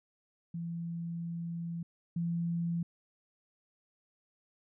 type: tone pair in turn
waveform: sine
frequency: 168.8 / 169.66 Hz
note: E3 / F3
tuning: +41 / -50 cents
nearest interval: unison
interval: 9 cents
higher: second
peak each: -35 / -30 dBFS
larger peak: second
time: 0.54-1.83 / 2.16-2.83 s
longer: first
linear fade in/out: 5 ms
effects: none